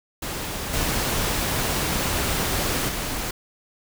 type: noise with level steps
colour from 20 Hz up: pink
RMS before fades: -30 / -24 / -28 dBFS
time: 0.22-3.31 s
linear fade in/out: 5 ms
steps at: 0.73 / 2.88 s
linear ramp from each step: 10 ms
effects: none